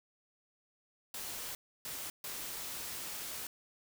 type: noise bursts at uneven times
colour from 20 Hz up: white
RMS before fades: -42 dBFS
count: 3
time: 1.14-1.55 / 1.85-2.1 / 2.24-3.47 s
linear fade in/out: 2 ms
effects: none